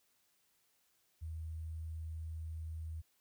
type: tone with sample-and-hold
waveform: sine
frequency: 80.2 Hz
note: E2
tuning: 47 cents flat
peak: -40 dBFS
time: 1.21-3.02 s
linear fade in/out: 20 ms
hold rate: 8820 Hz
effects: white hiss -75 dBFS RMS until 3.2 s